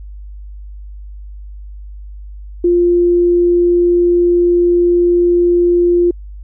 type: tone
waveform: sine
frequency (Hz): 349.2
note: F4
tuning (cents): 0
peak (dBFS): -8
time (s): 2.64-6.11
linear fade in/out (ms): 5
effects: added 50 Hz sine -28 dBFS peak until 6.43 s